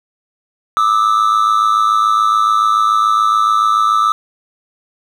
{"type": "tone pair together", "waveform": "triangle", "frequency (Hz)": [1193, 1300], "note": ["D6", "E6"], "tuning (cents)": [27, -24], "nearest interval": "minor second", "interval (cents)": 149, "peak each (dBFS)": -11, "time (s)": [0.77, 4.12], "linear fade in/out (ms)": 0, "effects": []}